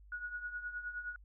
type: tone with tremolo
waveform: sine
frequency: 1457 Hz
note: F#6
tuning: 27 cents flat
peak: -36 dBFS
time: 0.12-1.16 s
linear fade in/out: 2 ms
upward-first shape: triangle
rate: 9.6 Hz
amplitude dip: 75%
effects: added 50 Hz sine -55 dBFS peak until 1.24 s